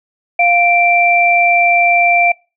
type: tone pair together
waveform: sine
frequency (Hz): 698.5 / 2351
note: F5 / D7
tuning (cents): 0 / +1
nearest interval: octave + major sixth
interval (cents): 2101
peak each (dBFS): -11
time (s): 0.39-2.32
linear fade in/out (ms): 5
effects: noise-tail reverb RT60 0.3 s tail -25 dB re dry